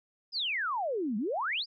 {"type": "exponential two-way sweep", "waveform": "sine", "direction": "down then up", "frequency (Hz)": [5210, 196, 5210], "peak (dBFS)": -29, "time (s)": [0.32, 1.66], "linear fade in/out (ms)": 50, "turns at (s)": 1.17, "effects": []}